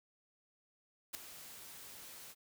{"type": "noise with ADSR envelope", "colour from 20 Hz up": "white", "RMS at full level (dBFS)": -37, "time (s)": [1.13, 2.35], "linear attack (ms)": 19, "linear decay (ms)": 3, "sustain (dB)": -15, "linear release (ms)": 45, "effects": []}